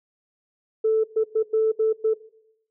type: tone bursts at uneven times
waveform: sine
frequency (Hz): 440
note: A4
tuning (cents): 0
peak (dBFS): -16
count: 6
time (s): 0.84-1.04 / 1.16-1.24 / 1.35-1.43 / 1.53-1.72 / 1.79-1.93 / 2.04-2.14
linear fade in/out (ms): 10
effects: noise-tail reverb RT60 0.8 s tail -20 dB re dry + tanh soft clip ceiling -12 dBFS